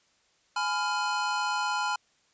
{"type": "chord", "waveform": "square", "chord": "F diminished", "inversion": "first", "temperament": "just", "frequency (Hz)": [838.1, 1005.8, 1396.9], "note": ["Ab5", "Cb6", "F6"], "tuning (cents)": [16, 31, 0], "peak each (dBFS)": -32, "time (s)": [0.56, 1.96], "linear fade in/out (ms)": 5, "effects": ["white hiss -67 dBFS RMS until 2.33 s", "resampled to 16000 Hz"]}